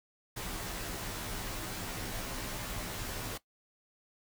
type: noise with comb filter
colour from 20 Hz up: pink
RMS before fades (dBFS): -39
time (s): 0.36-3.38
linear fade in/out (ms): 10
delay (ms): 14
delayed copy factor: -0.8
effects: noise-tail reverb RT60 0.1 s tail -17 dB re dry